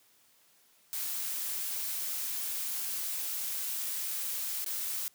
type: noise with dropouts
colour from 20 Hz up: blue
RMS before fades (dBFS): -35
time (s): 0.93-5.08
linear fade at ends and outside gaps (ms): 0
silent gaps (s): 4.644-4.662
effects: white hiss -65 dBFS RMS until 5.14 s + high-pass 100 Hz 12 dB/octave